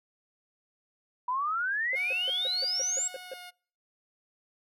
sine exponential sweep, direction up, 972 to 7730 Hz, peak -27 dBFS, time 1.28-3.08 s, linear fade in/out 5 ms
triangle tone bursts, 530 Hz, C5, 22 cents sharp, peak -33 dBFS, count 9, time 1.93-3.337 s, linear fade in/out 2 ms, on 23 ms, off 150 ms
10% pulse tone with pitch glide, 729 to 718.1 Hz, F#5 to F5, -26 to +48 cents, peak -35 dBFS, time 1.95-3.51 s, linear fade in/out 20 ms, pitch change -26 cents, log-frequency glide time 3.24-3.4 s
effects noise-tail reverb RT60 0.5 s tail -26 dB re dry

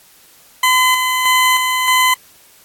20% pulse tone with tremolo, 1018 Hz, C6, 48 cents flat, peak -5 dBFS, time 0.63-2.14 s, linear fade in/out 5 ms, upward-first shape square, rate 1.6 Hz, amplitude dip 40%, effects white hiss -47 dBFS RMS until 2.64 s + AAC 64 kbps

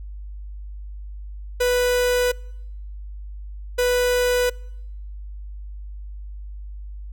45% pulse tone pair in turn, 493.9 / 493.9 Hz, B4 / B4, 0 / 0 cents, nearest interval unison, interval 0 cents, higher neither, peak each -17 dBFS, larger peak neither, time 1.6-2.32 / 3.78-4.5 s, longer neither, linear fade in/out 10 ms, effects noise-tail reverb RT60 0.9 s tail -26 dB re dry + added 50 Hz sine -32 dBFS peak until 7.12 s

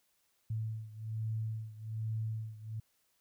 sine beating tone pair, 110 / 111.2 Hz, A2 / A2, 0 / +19 cents, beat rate 1.2 Hz, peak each -37 / -40 dBFS, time 0.5-2.8 s, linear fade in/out 5 ms, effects white hiss -75 dBFS RMS until 3.2 s

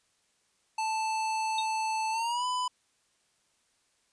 square tone with pitch glide, 880 to 999.2 Hz, A5 to B5, 0 to +20 cents, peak -29 dBFS, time 0.78-2.68 s, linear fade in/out 5 ms, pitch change +220 cents, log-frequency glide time 2.11-2.45 s
sine tone with exponential decay, 3729 Hz, A#7, in tune, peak -26 dBFS, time 1.58-1.66 s, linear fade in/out 5 ms, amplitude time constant 17 ms
effects white hiss -71 dBFS RMS until 4.12 s + resampled to 22050 Hz

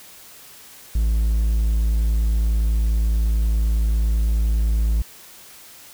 triangle tone, 54.9 Hz, A1, 3 cents flat, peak -14 dBFS, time 0.95-5.02 s, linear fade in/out 5 ms, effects white hiss -44 dBFS RMS until 5.93 s

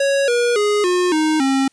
square tone with pitch steps, 554.4 / 479.9 / 415.3 / 359.5 / 311.1 / 269.3 Hz, C#5 / B4 / G#4 / F#4 / D#4 / C#4, 0 / -50 / 0 / -50 / 0 / -50 cents, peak -15 dBFS, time 0-1.68 s, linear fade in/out 5 ms, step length 280 ms, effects white hiss -60 dBFS RMS until 1.72 s + resampled to 22050 Hz

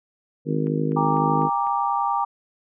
harmonic tone, 51.91 Hz, G#1, in tune, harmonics 3 / 4 / 5 / 6 / 7 / 8 / 9, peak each -24 / -32 / -26 / -30 / -31 / -34 / -29 dBFS, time 0.45-1.5 s, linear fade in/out 50 ms
click train, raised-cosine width 0.5 ms, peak -30 dBFS, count 5, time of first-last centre 0.67-1.67 s, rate 4 Hz
sine chord, G minor, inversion none, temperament equal with one note detuned, 801.9 / 932.3 / 1174.7 Hz, G5 / Bb5 / D6, +39 / 0 / 0 cents, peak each -24 / -24 / -25 dBFS, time 0.96-2.25 s, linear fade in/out 10 ms
effects none

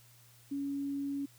sine tone, 280 Hz, C#4, 18 cents sharp, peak -33 dBFS, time 0.51-1.26 s, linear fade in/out 10 ms, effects added 119 Hz sine -61 dBFS peak until 1.38 s + white hiss -62 dBFS RMS until 1.38 s

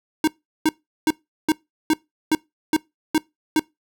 square tone bursts, 312.1 Hz, D#4, 5 cents sharp, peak -15 dBFS, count 9, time 0.24-3.595 s, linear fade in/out 2 ms, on 35 ms, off 380 ms, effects noise-tail reverb RT60 0.2 s tail -23 dB re dry

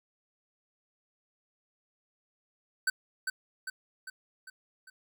square tone with echo, 1529 Hz, G6, 44 cents flat, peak -25 dBFS, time 2.87-2.9 s, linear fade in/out 5 ms, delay 400 ms, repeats 5, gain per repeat -5 dB, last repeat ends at 4.9 s, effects none

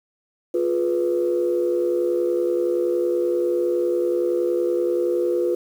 sine tone cluster, 352.5 / 422.9 / 493.8 Hz, F4 / G#4 / B4, +16 / +31 / 0 cents, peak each -20 / -28 / -22 dBFS, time 0.54-5.55 s, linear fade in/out 5 ms, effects tanh soft clip ceiling -11 dBFS + 8-bit

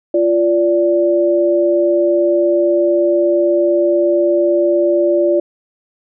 sine tone pair together, 346.3 / 582.4 Hz, F4 / D5, -15 / -15 cents, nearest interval major sixth, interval 900 cents, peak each -13 dBFS, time 0.14-5.4 s, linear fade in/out 5 ms, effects none

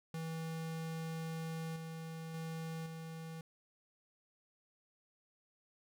square tone with level steps, 162.3 Hz, E3, 27 cents flat, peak -40 / -44 / -41 / -45 dBFS, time 0.14-3.41 s, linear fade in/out 2 ms, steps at 1.76 / 2.34 / 2.86 s, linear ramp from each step 2 ms, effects none

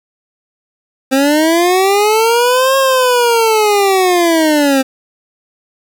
25% pulse linear two-way sweep, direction up then down, 261.6 to 542 to 261.6 Hz, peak -5 dBFS, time 1.11-4.83 s, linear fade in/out 20 ms, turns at 2.77 s, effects 7-bit

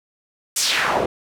pink noise with band-pass filter sweep, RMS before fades -20 dBFS, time 0.56-1.06 s, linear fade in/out 5 ms, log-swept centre 8400 to 400 Hz, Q 1.8, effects none

